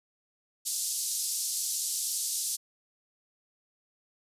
white band-pass noise, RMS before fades -32 dBFS, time 0.65-2.57 s, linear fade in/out 20 ms, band 4700 to 11000 Hz, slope 24 dB/octave, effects resampled to 32000 Hz

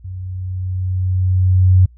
sine tone with level ramp, 92.5 Hz, F#2, in tune, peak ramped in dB -26 to -6 dBFS, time 0.04-1.86 s, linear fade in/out 10 ms, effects noise-tail reverb RT60 0.1 s tail -25 dB re dry + added 60 Hz sine -41 dBFS peak until 1.97 s

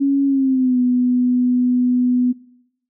sine tone with pitch glide, 277.2 to 248.4 Hz, C#4 to B3, 0 to +10 cents, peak -13 dBFS, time 0-2.33 s, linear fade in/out 20 ms, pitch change -190 cents, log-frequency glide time 0.26-0.79 s, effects noise-tail reverb RT60 0.8 s tail -21 dB re dry

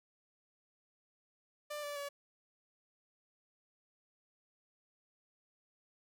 sawtooth tone with pitch steps, 593 / 580.8 / 568.8 Hz, D5 / D5 / C#5, +17 / -19 / +45 cents, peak -36 dBFS, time 1.7-2.09 s, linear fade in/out 10 ms, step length 130 ms, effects none

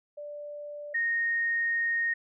sine tone pair in turn, 587.3 / 1856.5 Hz, D5 / A#6, 0 / -8 cents, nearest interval octave + minor sixth, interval 1992 cents, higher second, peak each -37 / -25 dBFS, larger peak second, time 0.17-0.94 / 0.94-2.14 s, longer second, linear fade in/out 10 ms, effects none

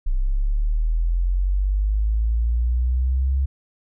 sine linear sweep, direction up, 31.16 to 68.1 Hz, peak -17 dBFS, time 0.06-3.46 s, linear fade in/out 10 ms, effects none

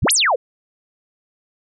sine exponential two-way sweep, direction up then down, 57 to 11840 to 438.9 Hz, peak -13 dBFS, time 0.02-0.36 s, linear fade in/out 10 ms, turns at 0.12 s, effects none

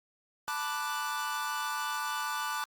45% pulse chord, B minor seventh, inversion third, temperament equal, 880 / 987.8 / 1174.7 / 1480 Hz, A5 / B5 / D6 / F#6, 0 / 0 / 0 / 0 cents, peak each -38 / -40 / -36 / -37 dBFS, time 0.48-2.64 s, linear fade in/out 0 ms, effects Opus 48 kbps

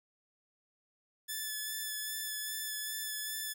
5% pulse tone with vibrato, 1735 Hz, A6, 25 cents flat, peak -26 dBFS, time 1.28-3.54 s, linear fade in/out 20 ms, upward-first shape sine, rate 2.5 Hz, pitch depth 18 cents each way, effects none

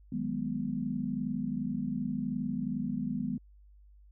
sine chord, G# minor seventh, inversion second, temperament equal, 155.56 / 185 / 207.7 / 246.9 Hz, D#3 / F#3 / G#3 / B3, 0 / 0 / 0 / 0 cents, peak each -39 / -39 / -35 / -34 dBFS, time 0.12-3.38 s, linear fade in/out 5 ms, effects added 50 Hz sine -54 dBFS peak until 4.11 s

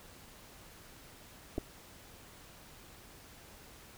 clicks, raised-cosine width 2 ms, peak -22 dBFS, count 2, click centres 1.58 / 1.583 s, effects pink hiss -55 dBFS RMS until 3.97 s

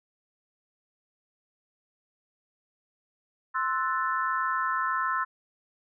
sine chord, F# half-diminished seventh, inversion second, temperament equal, 1046.5 / 1318.5 / 1480 / 1760 Hz, C6 / E6 / F#6 / A6, 0 / 0 / 0 / 0 cents, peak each -29 / -29 / -34 / -34 dBFS, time 3.54-5.25 s, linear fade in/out 20 ms, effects none

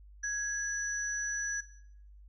sine tone pair together, 1661.2 / 5920 Hz, G#6 / F#8, 0 / 0 cents, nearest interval octave + minor seventh, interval 2200 cents, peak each -33 / -36 dBFS, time 0.23-1.61 s, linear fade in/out 10 ms, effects noise-tail reverb RT60 0.7 s tail -17 dB re dry + added 50 Hz sine -51 dBFS peak until 2.28 s

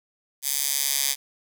10% pulse tone with high-pass filter sweep, 139.3 Hz, C#3, 9 cents sharp, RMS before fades -25 dBFS, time 0.42-1.16 s, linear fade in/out 50 ms, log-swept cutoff 7200 to 4800 Hz, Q 0.73, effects none

